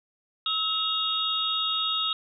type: tone cluster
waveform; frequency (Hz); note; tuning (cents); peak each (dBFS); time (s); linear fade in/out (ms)
sine; 1290 / 2820 / 3361 / 3717; E6 / F7 / G#7 / A#7; -38 / +16 / +20 / -6; -31 / -34 / -31 / -27; 0.46-2.13; 2
effects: none